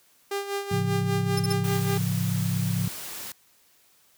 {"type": "tone with tremolo", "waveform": "sawtooth", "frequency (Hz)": 400, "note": "G4", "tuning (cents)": 35, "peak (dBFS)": -22, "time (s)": [0.31, 1.98], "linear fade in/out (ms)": 5, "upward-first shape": "sine", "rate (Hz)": 5.1, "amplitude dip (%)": 65}
{"type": "chord", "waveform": "sine", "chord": "A augmented", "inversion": "none", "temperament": "equal", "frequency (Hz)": [110, 138.59, 174.61], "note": ["A2", "C#3", "E#3"], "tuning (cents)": [0, 0, 0], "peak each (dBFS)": [-27, -29, -27], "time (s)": [0.71, 2.88], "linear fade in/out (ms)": 5}
{"type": "tone bursts", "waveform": "sawtooth", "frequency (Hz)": 5274, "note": "E8", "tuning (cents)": 0, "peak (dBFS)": -25, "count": 3, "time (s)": [1.37, 1.528], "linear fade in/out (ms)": 5, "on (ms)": 26, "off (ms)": 40}
{"type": "noise", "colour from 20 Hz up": "white", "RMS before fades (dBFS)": -37, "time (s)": [1.64, 3.32], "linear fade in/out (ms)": 2}
{"effects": ["white hiss -61 dBFS RMS until 4.17 s", "high-pass 60 Hz 12 dB/octave"]}